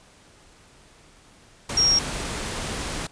sine tone in noise, 5588 Hz, F8, in tune, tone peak -16 dBFS, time 1.77-1.99 s, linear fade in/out 5 ms, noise pink, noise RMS -30 dBFS, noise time 1.69-3.07 s, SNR +11 dB, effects pink hiss -53 dBFS RMS until 3.11 s + resampled to 22050 Hz

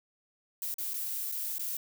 violet noise with dropouts, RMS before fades -35 dBFS, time 0.62-1.77 s, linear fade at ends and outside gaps 2 ms, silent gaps 0.742-0.783 / 0.936-0.94 / 1.317-1.322 / 1.583-1.594 s, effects none

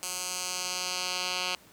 10% pulse tone with band-pass filter sweep, 181.9 Hz, F#3, 29 cents flat, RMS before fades -33 dBFS, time 0.03-1.55 s, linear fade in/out 0 ms, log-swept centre 8100 to 3600 Hz, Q 1.3, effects pink hiss -56 dBFS RMS until 1.72 s + high-pass 100 Hz 12 dB/octave

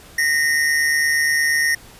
square tone pair together, 1851.5 / 2000 Hz, A#6 / B6, -12 / +21 cents, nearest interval minor second, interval 133 cents, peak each -17 / -24 dBFS, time 0.18-1.75 s, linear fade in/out 5 ms, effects pink hiss -44 dBFS RMS until 1.99 s + resampled to 32000 Hz

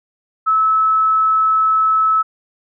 sine tone, 1300 Hz, E6, 24 cents flat, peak -11 dBFS, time 0.46-2.23 s, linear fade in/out 20 ms, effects none

